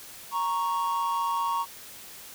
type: tone pair together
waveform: triangle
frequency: 932.3 / 1107.4 Hz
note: A#5 / C#6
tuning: 0 / -2 cents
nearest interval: minor third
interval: 298 cents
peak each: -26 / -26 dBFS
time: 0.31-1.66 s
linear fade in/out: 50 ms
effects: white hiss -45 dBFS RMS until 2.34 s